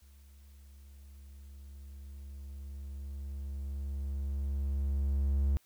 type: tone with level ramp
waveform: triangle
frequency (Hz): 69.3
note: C#2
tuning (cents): 0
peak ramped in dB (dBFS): -53 to -23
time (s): 0.02-5.57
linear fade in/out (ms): 0
effects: white hiss -68 dBFS RMS until 5.65 s